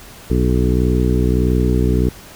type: harmonic tone with a mistuned harmonic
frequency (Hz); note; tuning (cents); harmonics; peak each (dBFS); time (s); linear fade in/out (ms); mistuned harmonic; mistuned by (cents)
61.6; B1; -4; 1 / 2 / 3 / 4 / 5 / 6 / 7; -16 / -19 / -21 / -22 / -23 / -24 / -24; 0.3-2.09; 5; 7; +16
effects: pink hiss -39 dBFS RMS until 2.35 s